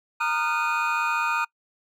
triangle tone cluster, 929 / 1225 / 1395 / 1490 / 2477 Hz, A#5 / D#6 / F6 / F#6 / D#7, -6 / -27 / -2 / +12 / -8 cents, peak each -26 / -26 / -27 / -31 / -27 dBFS, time 0.2-1.45 s, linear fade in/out 10 ms, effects noise-tail reverb RT60 0.1 s tail -25 dB re dry

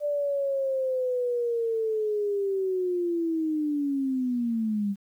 sine linear sweep, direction down, 590 to 196 Hz, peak -24 dBFS, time 0-4.96 s, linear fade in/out 50 ms, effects 10-bit

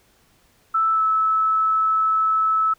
sine tone with pitch glide, 1318.5 to 1303.4 Hz, E6 to E6, 0 to -20 cents, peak -16 dBFS, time 0.74-2.74 s, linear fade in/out 10 ms, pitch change -20 cents, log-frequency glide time 0.92-1.02 s, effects pink hiss -59 dBFS RMS until 2.78 s

